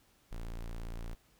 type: tone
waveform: square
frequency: 28.62 Hz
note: A#0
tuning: 31 cents flat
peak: -39 dBFS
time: 0.31-1.15 s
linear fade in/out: 10 ms
effects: pink hiss -68 dBFS RMS until 1.39 s